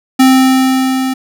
square tone with level ramp, 261.6 Hz, C4, in tune, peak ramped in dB -4 to -14 dBFS, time 0.19-1.14 s, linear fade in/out 10 ms, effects none

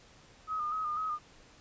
sine tone with vibrato, 1243 Hz, D#6, 2 cents flat, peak -31 dBFS, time 0.47-1.19 s, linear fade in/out 50 ms, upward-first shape square, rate 4 Hz, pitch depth 39 cents each way, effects pink hiss -58 dBFS RMS until 1.6 s + resampled to 16000 Hz

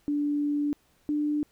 sine tone pair in turn, 291.7 / 297 Hz, D4 / D4, -12 / +20 cents, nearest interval unison, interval 32 cents, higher second, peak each -24 dBFS, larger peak neither, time 0.08-0.73 / 1.09-1.43 s, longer first, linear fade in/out 0 ms, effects pink hiss -66 dBFS RMS until 1.51 s

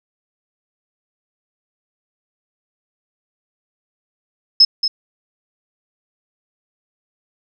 sine tone with echo, 5180 Hz, E8, 31 cents flat, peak -5 dBFS, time 4.6-4.65 s, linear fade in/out 5 ms, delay 230 ms, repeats 1, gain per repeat -9 dB, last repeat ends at 4.88 s, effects none

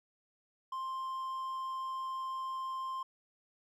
triangle tone, 1051 Hz, C6, 7 cents sharp, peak -34 dBFS, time 0.72-3.03 s, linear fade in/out 5 ms, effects none

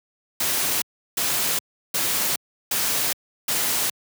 white noise bursts, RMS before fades -23 dBFS, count 5, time 0.4-3.9 s, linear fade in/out 5 ms, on 420 ms, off 350 ms, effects high-pass 100 Hz 12 dB/octave

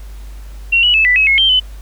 sine tone with pitch steps, 2739 / 2935 / 2615 / 1982 / 2564 / 2172 / 3150 / 3024 Hz, F7 / F#7 / E7 / B6 / E7 / C#7 / G7 / F#7, -34 / -15 / -15 / +6 / -49 / -36 / +8 / +37 cents, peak -8 dBFS, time 0.72-1.6 s, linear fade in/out 10 ms, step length 110 ms, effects added 50 Hz sine -28 dBFS peak until 1.81 s + pink hiss -45 dBFS RMS until 1.81 s

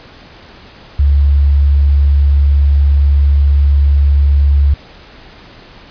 sine tone, 70.8 Hz, C#2, 37 cents sharp, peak -6 dBFS, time 0.99-4.74 s, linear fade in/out 5 ms, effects pink hiss -38 dBFS RMS until 5.9 s + resampled to 11025 Hz

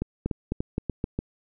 two click trains, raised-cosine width 3 ms, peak -14 / -13 dBFS, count 5 / 4, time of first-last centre 0.02-1.19 / 0.26-1.041 s, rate 3.42 / 3.84 Hz, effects none

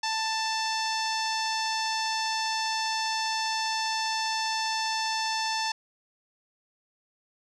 sawtooth tone with low-pass filter, 885 Hz, A5, 10 cents sharp, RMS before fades -29 dBFS, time 0.03-5.72 s, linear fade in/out 5 ms, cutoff 5500 Hz, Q 3.7, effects none

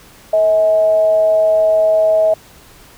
sine tone with frequency modulation, 640 Hz, D#5, 49 cents sharp, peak -9 dBFS, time 0.33-2.34 s, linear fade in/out 5 ms, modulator 193 Hz, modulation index 0.22, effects pink hiss -43 dBFS RMS until 2.97 s

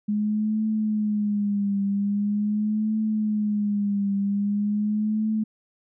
sine tone with vibrato, 207.9 Hz, G#3, 2 cents sharp, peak -21 dBFS, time 0.08-5.44 s, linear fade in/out 10 ms, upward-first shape triangle, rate 0.43 Hz, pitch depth 83 cents each way, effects none

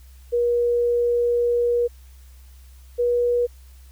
sine tone pair in turn, 478.8 / 483 Hz, A#4 / B4, +46 / -39 cents, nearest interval unison, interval 15 cents, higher second, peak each -17 dBFS, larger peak neither, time 0.32-1.88 / 2.98-3.47 s, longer first, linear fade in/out 20 ms, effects added 64 Hz sine -43 dBFS peak until 3.91 s + white hiss -57 dBFS RMS until 3.91 s

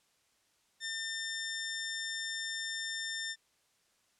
15% pulse tone, 1800 Hz, A6, 39 cents sharp, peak -29 dBFS, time 0.8-3.36 s, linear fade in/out 50 ms, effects white hiss -72 dBFS RMS until 4.19 s + low-pass 9000 Hz 12 dB/octave

